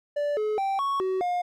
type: tone with pitch steps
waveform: triangle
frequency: 583 / 427 / 781 / 1109 / 376.2 / 712 Hz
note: D5 / G#4 / G5 / C#6 / F#4 / F5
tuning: -13 / +48 / -7 / 0 / +29 / +33 cents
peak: -22 dBFS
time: 0.16-1.42 s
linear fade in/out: 10 ms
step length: 210 ms
effects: none